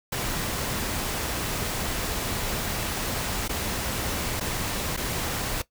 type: noise with dropouts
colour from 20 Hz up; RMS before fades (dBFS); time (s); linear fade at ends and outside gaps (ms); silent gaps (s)
pink; -29; 0.12-5.62; 5; 3.48-3.492 / 4.399-4.408 / 4.966-4.973
effects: noise-tail reverb RT60 0.1 s tail -17 dB re dry